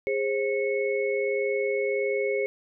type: tone cluster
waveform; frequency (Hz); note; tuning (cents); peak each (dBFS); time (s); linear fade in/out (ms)
sine; 410.5 / 532 / 2196; G#4 / C5 / C#7; -20 / +29 / -17; -26 / -28 / -32; 0.07-2.46; 0
effects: none